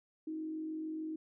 sine tone with frequency modulation, 315.4 Hz, D#4, 24 cents sharp, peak -37 dBFS, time 0.27-1.16 s, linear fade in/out 5 ms, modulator 46.8 Hz, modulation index 0.31, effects none

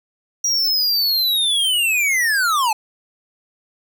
square linear sweep, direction down, 5760 to 830.6 Hz, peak -16 dBFS, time 0.44-2.73 s, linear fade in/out 5 ms, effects none

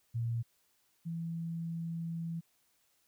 sine tone pair in turn, 116.54 / 166.26 Hz, A#2 / E3, 0 / +15 cents, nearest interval tritone, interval 615 cents, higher second, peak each -31 / -35 dBFS, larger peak first, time 0.14-0.43 / 1.05-2.41 s, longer second, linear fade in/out 20 ms, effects white hiss -73 dBFS RMS until 3.07 s

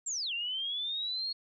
sine linear two-way sweep, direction down then up, 7650 to 2724 to 4329 Hz, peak -32 dBFS, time 0.06-1.33 s, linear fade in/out 10 ms, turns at 0.33 s, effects none

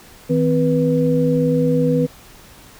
sine tone cluster, 158.9 / 257.2 / 488.7 Hz, D#3 / C4 / B4, +37 / -30 / -18 cents, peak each -18 dBFS, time 0.29-2.07 s, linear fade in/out 20 ms, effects pink hiss -44 dBFS RMS until 2.79 s

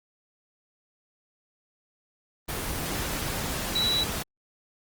sine tone in noise, 3925 Hz, B7, 11 cents flat, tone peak -23 dBFS, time 3.75-4.04 s, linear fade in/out 10 ms, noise pink, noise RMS -31 dBFS, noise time 2.48-4.23 s, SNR +5 dB, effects Opus 24 kbps

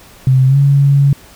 sine tone with pitch glide, 130.81 to 140.2 Hz, C3 to C#3, 0 to +20 cents, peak -6 dBFS, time 0.27-1.13 s, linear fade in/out 2 ms, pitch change +120 cents, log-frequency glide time 0.47-0.57 s, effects pink hiss -41 dBFS RMS until 1.35 s

